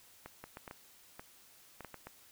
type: clicks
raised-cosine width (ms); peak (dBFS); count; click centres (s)
0.5; -30; 10; 0.26 / 0.44 / 0.571 / 0.678 / 0.711 / 1.195 / 1.807 / 1.847 / 1.943 / 2.07
effects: white hiss -61 dBFS RMS until 2.31 s